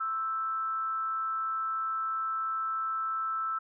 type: tone with frequency modulation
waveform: sine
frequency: 1318.5 Hz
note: E6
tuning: in tune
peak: -29 dBFS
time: 0-3.59 s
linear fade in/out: 10 ms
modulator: 250 Hz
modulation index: 0.26
effects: none